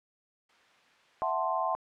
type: noise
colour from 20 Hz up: blue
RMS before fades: -50 dBFS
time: 0.49-1.32 s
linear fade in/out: 5 ms
type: chord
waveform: sine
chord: F# half-diminished seventh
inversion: third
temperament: equal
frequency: 659.3 / 740 / 880 / 1046.5 Hz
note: E5 / F#5 / A5 / C6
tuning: 0 / 0 / 0 / 0 cents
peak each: -33 / -33 / -34 / -31 dBFS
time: 1.22-1.75 s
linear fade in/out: 0 ms
effects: low-pass 2000 Hz 12 dB/octave